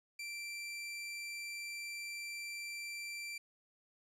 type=tone; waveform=sawtooth; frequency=2349 Hz; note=D7; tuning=in tune; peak=-38 dBFS; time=0.19-3.38 s; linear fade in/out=5 ms; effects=low-pass 11000 Hz 12 dB/octave